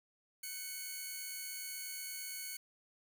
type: tone pair together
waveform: 5% pulse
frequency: 1507 / 2216 Hz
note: F#6 / C#7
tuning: +31 / -1 cents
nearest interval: perfect fifth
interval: 668 cents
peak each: -39 / -32 dBFS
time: 0.43-2.57 s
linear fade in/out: 5 ms
effects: none